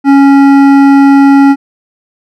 sine tone with hard clipping, 277.2 Hz, C#4, in tune, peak -3 dBFS, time 0.04-1.56 s, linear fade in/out 50 ms, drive 12 dB, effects none

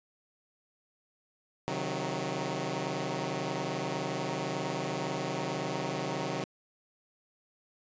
10% pulse chord, C diminished, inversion none, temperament equal with one note detuned, 133.72 / 155.56 / 185 Hz, C3 / Eb3 / Gb3, +38 / 0 / 0 cents, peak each -28 dBFS, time 1.68-6.44 s, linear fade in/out 0 ms, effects resampled to 16000 Hz

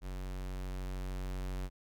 square tone with level ramp, 46.47 Hz, F#1, 8 cents sharp, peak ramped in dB -39 to -36 dBFS, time 0.01-1.7 s, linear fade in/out 50 ms, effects none

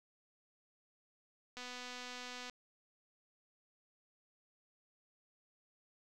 click train, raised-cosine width 0.2 ms, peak -30 dBFS, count 231, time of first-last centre 1.57-2.497 s, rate 248 Hz, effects none

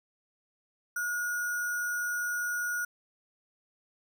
sine tone with sample-and-hold, 1445 Hz, F#6, 41 cents flat, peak -29 dBFS, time 0.96-2.85 s, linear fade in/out 5 ms, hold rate 7350 Hz, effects none

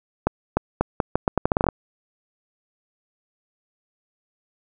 accelerating click train, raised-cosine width 1 ms, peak -4 dBFS, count 14, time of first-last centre 0.27-1.688 s, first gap 300 ms, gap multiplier 0.8, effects none

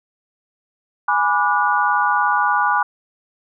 sine chord, G# half-diminished seventh, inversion none, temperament equal with one note detuned, 830.6 / 987.8 / 1174.7 / 1451.2 Hz, G#5 / B5 / D6 / F#6, 0 / 0 / 0 / -34 cents, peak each -20 dBFS, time 1.08-2.83 s, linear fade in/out 5 ms, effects none

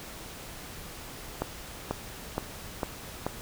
accelerating click train, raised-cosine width 1 ms, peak -14 dBFS, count 5, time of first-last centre 1.42-3.266 s, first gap 490 ms, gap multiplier 0.96, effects pink hiss -43 dBFS RMS until 3.41 s

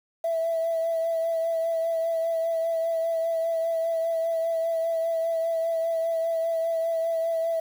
sine tone with vibrato, 659.3 Hz, E5, in tune, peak -22 dBFS, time 0.24-7.6 s, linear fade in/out 5 ms, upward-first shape triangle, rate 5 Hz, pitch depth 27 cents each way, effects tanh soft clip ceiling -19 dBFS + 8-bit

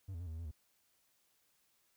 triangle tone with pitch steps, 95.9 / 83.3 / 89.3 / 80 / 80.7 / 84.6 / 76 Hz, G2 / E2 / F2 / D#2 / E2 / E2 / D#2, -37 / +19 / +39 / +49 / -36 / +45 / -40 cents, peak -39 dBFS, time 0.08-0.514 s, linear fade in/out 10 ms, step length 62 ms, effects white hiss -75 dBFS RMS until 1.96 s

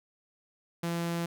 sawtooth tone, 169.7 Hz, F3, 49 cents flat, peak -26 dBFS, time 0.83-1.26 s, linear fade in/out 5 ms, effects none

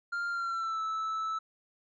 triangle tone with pitch glide, 1396.9 to 1310.9 Hz, F6 to E6, 0 to -10 cents, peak -29 dBFS, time 0.12-1.39 s, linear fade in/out 10 ms, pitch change -110 cents, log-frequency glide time 0.3-0.81 s, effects resampled to 16000 Hz

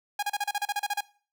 sawtooth tone bursts, 820 Hz, G#5, 22 cents flat, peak -22 dBFS, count 12, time 0.19-1.008 s, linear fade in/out 5 ms, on 37 ms, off 34 ms, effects noise-tail reverb RT60 0.4 s tail -20 dB re dry

